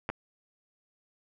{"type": "clicks", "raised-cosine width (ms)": 0.5, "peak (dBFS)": -17, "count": 2, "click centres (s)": [0.091, 0.1], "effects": []}